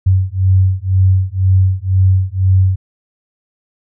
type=beating tone pair; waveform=sine; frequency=93.3 / 95.3 Hz; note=F#2 / G2; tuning=+15 / -48 cents; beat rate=2 Hz; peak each=-12 dBFS; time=0.06-2.76 s; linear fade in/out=10 ms; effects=none